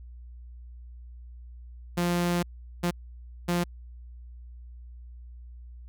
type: tone bursts at uneven times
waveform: sawtooth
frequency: 174.61 Hz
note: F3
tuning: in tune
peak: -20 dBFS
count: 3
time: 1.97-2.43 / 2.83-2.91 / 3.48-3.64 s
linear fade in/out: 10 ms
effects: added 60 Hz sine -42 dBFS peak until 5.88 s